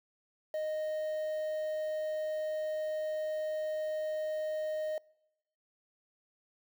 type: tone with quantisation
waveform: triangle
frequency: 619 Hz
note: D#5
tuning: 9 cents flat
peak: -30 dBFS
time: 0.54-4.98 s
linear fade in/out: 2 ms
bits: 9
effects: noise-tail reverb RT60 0.9 s tail -26 dB re dry